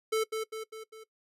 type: tone with echo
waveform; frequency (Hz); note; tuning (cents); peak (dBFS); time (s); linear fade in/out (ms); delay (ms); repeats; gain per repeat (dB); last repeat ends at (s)
square; 440; A4; 0; -26; 0.12-0.24; 10; 200; 4; -5; 1.04
effects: noise-tail reverb RT60 0.1 s tail -20 dB re dry + resampled to 32000 Hz